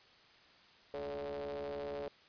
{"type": "ring-modulated tone", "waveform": "45% pulse", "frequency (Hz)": 70.5, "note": "C#2", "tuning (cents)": 30, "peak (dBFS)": -36, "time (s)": [0.94, 2.08], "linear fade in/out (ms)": 0, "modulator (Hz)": 500, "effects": ["white hiss -62 dBFS RMS until 2.28 s", "resampled to 11025 Hz"]}